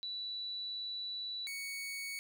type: tone pair in turn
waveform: sine / sawtooth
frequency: 3951 / 2228 Hz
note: B7 / C#7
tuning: 0 / +8 cents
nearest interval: minor seventh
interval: 992 cents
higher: first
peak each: -38 / -36 dBFS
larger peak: second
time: 0.03-1.47 / 1.47-2.19 s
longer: first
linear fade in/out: 0 ms
effects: none